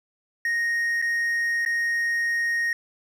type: tone with dropouts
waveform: triangle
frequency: 1864.7 Hz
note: A#6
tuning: in tune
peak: -20 dBFS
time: 0.45-2.73 s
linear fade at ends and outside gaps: 2 ms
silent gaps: 1.017-1.023 / 1.651-1.661 s
effects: none